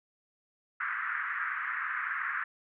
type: band-pass noise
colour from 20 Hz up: white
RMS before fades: -34 dBFS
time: 0.8-2.44 s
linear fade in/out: 5 ms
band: 1200 to 1900 Hz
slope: 48 dB/octave
effects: none